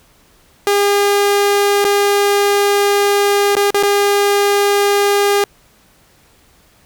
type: tone with dropouts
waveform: sawtooth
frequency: 404.9 Hz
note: G#4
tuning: 44 cents flat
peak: -7 dBFS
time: 0.67-5.44 s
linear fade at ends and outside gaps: 1 ms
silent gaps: 1.843-1.849 / 3.553-3.567 / 3.705-3.744 / 3.828-3.833 s
effects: pink hiss -51 dBFS RMS until 6.85 s

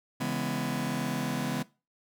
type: chord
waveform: sawtooth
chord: C# minor seventh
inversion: none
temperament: just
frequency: 138.59 / 166.31 / 207.9 / 249.5 Hz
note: C#3 / E3 / G#3 / B3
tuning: 0 / +16 / +2 / +18 cents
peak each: -31 / -32 / -31 / -29 dBFS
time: 0.2-1.63 s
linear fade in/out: 10 ms
effects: noise-tail reverb RT60 0.3 s tail -20 dB re dry

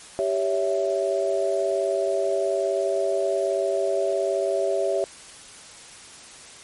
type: chord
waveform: sine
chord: C# diminished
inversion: second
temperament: equal with one note detuned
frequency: 392 / 560.5 / 659.3 Hz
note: G4 / C#5 / E5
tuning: 0 / +19 / 0 cents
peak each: -25 dBFS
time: 0.19-5.04 s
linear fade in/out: 0 ms
effects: white hiss -44 dBFS RMS until 6.63 s + MP3 48 kbps

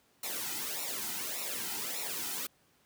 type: noise with flanger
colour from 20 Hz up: white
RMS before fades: -37 dBFS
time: 0.23-2.47 s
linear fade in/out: 5 ms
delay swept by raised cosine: 0.62 to 1.82 ms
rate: 1.7 Hz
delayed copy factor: -0.75
effects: pink hiss -68 dBFS RMS until 2.85 s + high-pass 100 Hz 12 dB/octave

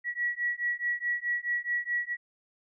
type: beating tone pair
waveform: sine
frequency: 1926 / 1930.7 Hz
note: B6 / B6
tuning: -44 / -40 cents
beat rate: 4.7 Hz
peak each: -31 dBFS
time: 0.04-2.17 s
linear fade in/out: 50 ms
effects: none

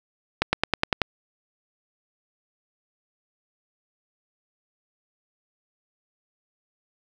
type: accelerating click train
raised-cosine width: 0.3 ms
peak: -3 dBFS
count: 7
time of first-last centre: 0.42-1.017 s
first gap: 110 ms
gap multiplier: 0.96
effects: none

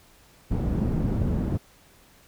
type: low-pass noise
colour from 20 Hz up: white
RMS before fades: -25 dBFS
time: 0.5-1.58 s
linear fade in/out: 20 ms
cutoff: 180 Hz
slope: 12 dB/octave
effects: pink hiss -56 dBFS RMS until 2.27 s

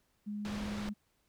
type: tone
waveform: sine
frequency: 207.7 Hz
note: G#3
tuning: in tune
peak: -36 dBFS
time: 0.26-0.94 s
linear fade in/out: 20 ms
type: low-pass noise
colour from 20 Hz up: pink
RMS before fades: -43 dBFS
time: 0.45-0.89 s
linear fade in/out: 0 ms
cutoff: 4900 Hz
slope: 12 dB/octave
effects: pink hiss -75 dBFS RMS until 1.28 s

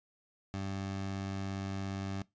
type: tone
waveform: 20% pulse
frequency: 97.3 Hz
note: G2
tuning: 12 cents flat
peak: -31 dBFS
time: 0.54-2.22 s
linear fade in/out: 0 ms
effects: noise-tail reverb RT60 0.2 s tail -21 dB re dry + resampled to 16000 Hz

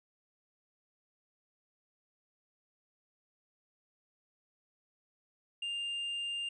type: tone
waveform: triangle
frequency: 2801 Hz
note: F7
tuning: 4 cents sharp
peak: -33 dBFS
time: 5.62-6.49 s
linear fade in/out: 5 ms
effects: resampled to 22050 Hz

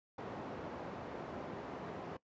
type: band-pass noise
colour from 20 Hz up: white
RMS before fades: -45 dBFS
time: 0.18-2.17 s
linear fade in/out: 5 ms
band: 110 to 710 Hz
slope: 12 dB/octave
effects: noise-tail reverb RT60 0.1 s tail -19 dB re dry + resampled to 16000 Hz

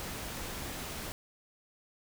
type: noise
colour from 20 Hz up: pink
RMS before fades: -40 dBFS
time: 0-1.12 s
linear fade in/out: 0 ms
effects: none

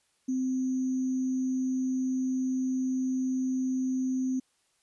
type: tone with sample-and-hold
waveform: sine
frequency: 258.8 Hz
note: C4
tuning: 19 cents flat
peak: -26 dBFS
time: 0.28-4.4 s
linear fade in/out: 10 ms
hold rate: 6300 Hz
effects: white hiss -71 dBFS RMS until 4.82 s + resampled to 24000 Hz

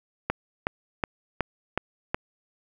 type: click train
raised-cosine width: 0.5 ms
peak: -9 dBFS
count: 6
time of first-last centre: 0.3-2.145 s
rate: 2.71 Hz
effects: 8-bit

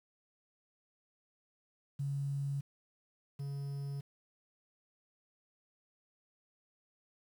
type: tone pair in turn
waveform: sine / triangle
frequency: 140 / 140 Hz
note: C#3 / C#3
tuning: +18 / +18 cents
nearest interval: unison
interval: 0 cents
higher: neither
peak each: -33 / -35 dBFS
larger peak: first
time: 1.99-2.61 / 3.39-4.01 s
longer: neither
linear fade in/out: 10 ms
effects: 10-bit

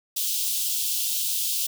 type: high-pass noise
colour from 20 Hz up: white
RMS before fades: -26 dBFS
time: 0.16-1.67 s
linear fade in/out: 10 ms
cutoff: 2900 Hz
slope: 48 dB/octave
effects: none

